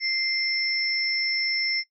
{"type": "tone pair together", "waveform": "sine", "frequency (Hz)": [2093, 5332], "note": ["C7", "E8"], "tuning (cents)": [0, 19], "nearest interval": "octave + major third", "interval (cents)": 1619, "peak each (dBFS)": [-26, -25], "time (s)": [0, 1.84], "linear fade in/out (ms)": 50, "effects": ["noise-tail reverb RT60 0.1 s tail -19 dB re dry"]}